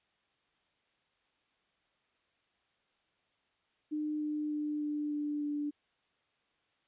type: tone with pitch steps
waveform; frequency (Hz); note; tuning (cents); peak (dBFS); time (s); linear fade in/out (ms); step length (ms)
sine; 302.7 / 300.8 / 298.9 / 297 / 295.1 / 293.2; D#4 / D4 / D4 / D4 / D4 / D4; -48 / +42 / +31 / +20 / +8 / -3; -32; 3.91-5.71; 20; 300
effects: white hiss -75 dBFS RMS until 6.87 s + resampled to 8000 Hz